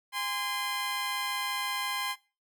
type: tone pair together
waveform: 15% pulse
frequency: 815 / 1035.2 Hz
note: G#5 / C6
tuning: -33 / -19 cents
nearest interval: major third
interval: 414 cents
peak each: -30 / -25 dBFS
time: 0.12-2.16 s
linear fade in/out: 50 ms
effects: noise-tail reverb RT60 0.3 s tail -19 dB re dry